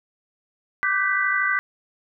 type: chord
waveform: sine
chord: G major seventh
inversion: second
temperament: equal with one note detuned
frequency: 1174.7 / 1515.4 / 1568 / 1975.5 Hz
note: D6 / F#6 / G6 / B6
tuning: 0 / +41 / 0 / 0 cents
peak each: -26 / -24 / -27 / -23 dBFS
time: 0.83-1.59 s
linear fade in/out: 0 ms
effects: none